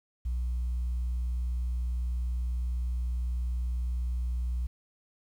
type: tone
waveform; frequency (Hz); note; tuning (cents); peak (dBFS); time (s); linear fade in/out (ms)
sine; 60.8; B1; -26; -26; 0.25-4.67; 10
effects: tanh soft clip ceiling -26 dBFS + 10-bit